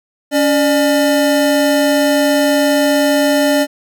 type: tone pair together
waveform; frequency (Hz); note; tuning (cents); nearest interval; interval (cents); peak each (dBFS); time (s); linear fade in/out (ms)
square; 281.8 / 596.8; C#4 / D5; +29 / +28; octave + minor second; 1299; -14; 0.31-3.67; 50
effects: none